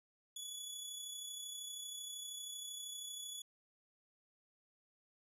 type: tone with amplitude modulation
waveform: 20% pulse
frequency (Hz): 3408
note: G#7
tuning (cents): +44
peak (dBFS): -37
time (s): 0.36-3.42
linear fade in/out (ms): 5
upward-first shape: sine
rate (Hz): 32.8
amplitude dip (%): 40
effects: none